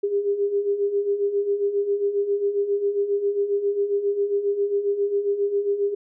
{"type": "beating tone pair", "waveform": "sine", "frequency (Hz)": [398.2, 405.6], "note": ["G4", "G#4"], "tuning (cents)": [27, -41], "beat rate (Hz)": 7.4, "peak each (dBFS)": [-27, -21], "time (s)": [0.03, 5.95], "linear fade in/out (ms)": 10, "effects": []}